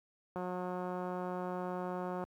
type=click train; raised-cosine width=1 ms; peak=-26 dBFS; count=341; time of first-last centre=0.36-2.238 s; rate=181 Hz; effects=high-pass 60 Hz 12 dB/octave + 11-bit